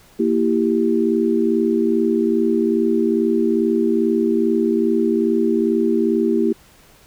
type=chord; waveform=sine; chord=E diminished; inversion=second; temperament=equal with one note detuned; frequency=231.6 / 329.6 / 392 Hz; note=Bb3 / E4 / G4; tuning=-11 / 0 / 0 cents; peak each=-19 dBFS; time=0.19-6.53 s; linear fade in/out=10 ms; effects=pink hiss -50 dBFS RMS until 7.06 s